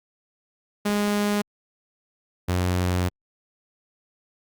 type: tone pair in turn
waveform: sawtooth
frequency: 206.2 / 90.17 Hz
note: G#3 / F#2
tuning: -12 / -44 cents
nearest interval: octave + major second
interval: 1432 cents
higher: first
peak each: -17 dBFS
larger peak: neither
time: 0.85-1.42 / 2.48-3.09 s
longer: second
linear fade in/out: 10 ms
effects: Opus 48 kbps